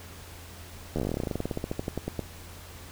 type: slowing click train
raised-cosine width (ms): 2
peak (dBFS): -16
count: 28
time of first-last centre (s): 0.96-2.193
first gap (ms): 12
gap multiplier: 1.09
effects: added 85 Hz sine -46 dBFS peak until 2.91 s + pink hiss -47 dBFS RMS until 2.91 s